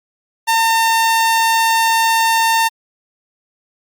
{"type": "tone", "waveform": "sawtooth", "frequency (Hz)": 906, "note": "A#5", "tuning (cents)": -50, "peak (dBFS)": -8, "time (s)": [0.47, 2.69], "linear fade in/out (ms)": 20, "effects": ["Opus 48 kbps"]}